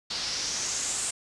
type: noise with low-pass filter sweep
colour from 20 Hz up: white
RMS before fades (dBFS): -31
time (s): 0.1-1.11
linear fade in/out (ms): 10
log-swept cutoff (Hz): 4600 to 8300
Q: 3.8
effects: resampled to 24000 Hz